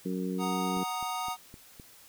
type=harmonic tone; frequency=92.5 Hz; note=F#2; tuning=in tune; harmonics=2 / 3 / 4 / 5; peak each=-32 / -36 / -38 / -40 dBFS; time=0.05-0.84 s; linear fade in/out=10 ms
type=chord; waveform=square; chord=D# minor; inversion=first; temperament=equal; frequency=740 / 932.3 / 1244.5 Hz; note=F#5 / A#5 / D#6; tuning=0 / 0 / 0 cents; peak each=-37 dBFS; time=0.38-1.37 s; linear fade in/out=50 ms
type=click train; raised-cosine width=3 ms; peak=-34 dBFS; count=5; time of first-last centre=0.77-1.798 s; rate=3.89 Hz
effects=white hiss -55 dBFS RMS until 2.08 s